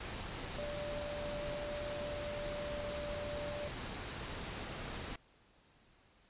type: tone in noise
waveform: sine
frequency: 587.3 Hz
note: D5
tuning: in tune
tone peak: -40 dBFS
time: 0.58-3.68 s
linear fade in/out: 5 ms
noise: pink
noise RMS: -43 dBFS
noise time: 0-5.16 s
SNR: 0 dB
effects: pink hiss -67 dBFS RMS until 6.29 s + resampled to 8000 Hz